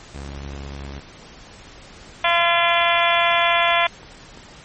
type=tone; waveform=sawtooth; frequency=69.7 Hz; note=C#2; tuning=10 cents sharp; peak=-27 dBFS; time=0.14-1 s; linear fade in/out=10 ms
type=harmonic tone; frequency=341.8 Hz; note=F4; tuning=37 cents flat; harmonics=2 / 3 / 4 / 5 / 6 / 7 / 8 / 9 / 10; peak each=-20 / -21 / -25 / -25 / -24 / -23 / -28 / -28 / -25 dBFS; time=2.24-3.87 s; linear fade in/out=5 ms
type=click train; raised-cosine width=1 ms; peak=-28 dBFS; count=5; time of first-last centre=3-4.375 s; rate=2.91 Hz
effects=pink hiss -43 dBFS RMS until 4.64 s + MP3 32 kbps

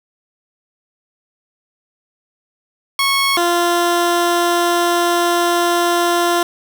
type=tone pair in turn; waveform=15% pulse; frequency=1100 / 346.5 Hz; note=C#6 / F4; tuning=-14 / -14 cents; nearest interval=octave + minor sixth; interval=2000 cents; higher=first; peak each=-7 dBFS; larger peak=neither; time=2.99-3.37 / 3.37-6.43 s; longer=second; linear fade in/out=2 ms; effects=8-bit

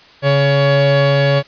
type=tone pair together; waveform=45% pulse; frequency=140.1 / 561.7 Hz; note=C#3 / C#5; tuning=+19 / +23 cents; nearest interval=2 octaves; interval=2404 cents; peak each=-13 dBFS; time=0.22-1.43 s; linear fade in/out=50 ms; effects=white hiss -44 dBFS RMS until 1.47 s + resampled to 11025 Hz

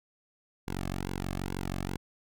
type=tone with flanger; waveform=sawtooth; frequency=46.25 Hz; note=F#1; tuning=in tune; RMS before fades=-35 dBFS; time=0.67-1.97 s; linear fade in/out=10 ms; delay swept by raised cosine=1.6 to 2.11 ms; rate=2.3 Hz; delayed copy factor=-1; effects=none

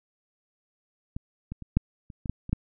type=clicks; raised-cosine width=5 ms; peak=-21 / -22 / -27 / -8 / -30 / -21 / -15 / -24 / -11 dBFS; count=9; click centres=1.165 / 1.52 / 1.623 / 1.77 / 2.102 / 2.258 / 2.296 / 2.494 / 2.53 s; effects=none

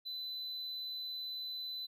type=tone; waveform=triangle; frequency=4011 Hz; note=B7; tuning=26 cents sharp; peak=-38 dBFS; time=0.05-1.87 s; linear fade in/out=20 ms; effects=none

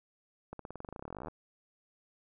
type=accelerating click train; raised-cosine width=1 ms; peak=-28 dBFS; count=26; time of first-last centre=0.53-1.283 s; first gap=63 ms; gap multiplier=0.93; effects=none

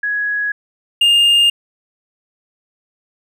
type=tone pair in turn; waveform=sine / triangle; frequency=1671 / 2819 Hz; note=G#6 / F7; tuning=+10 / +16 cents; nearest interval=major sixth; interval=906 cents; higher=second; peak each=-16 / -7 dBFS; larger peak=second; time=0.03-0.52 / 1.01-1.5 s; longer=neither; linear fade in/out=5 ms; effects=none

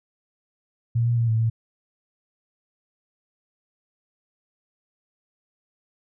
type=tone with pitch steps; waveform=sine; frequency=116.9 / 118.9 / 116.5 / 111.8 / 113.5 Hz; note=A#2 / A#2 / A#2 / A2 / A#2; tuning=+5 / +35 / -1 / +28 / -46 cents; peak=-18 dBFS; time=0.95-1.5 s; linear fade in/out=10 ms; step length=110 ms; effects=none

